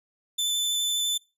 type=tone with vibrato; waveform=sawtooth; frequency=3520 Hz; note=A7; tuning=in tune; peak=-21 dBFS; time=0.38-1.18 s; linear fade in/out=10 ms; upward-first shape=square; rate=12 Hz; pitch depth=9 cents each way; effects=noise-tail reverb RT60 0.3 s tail -24 dB re dry + resampled to 32000 Hz